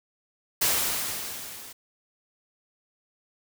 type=noise with level ramp; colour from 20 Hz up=white; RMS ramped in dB=-22 to -44 dBFS; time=0.61-1.73 s; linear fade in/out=10 ms; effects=none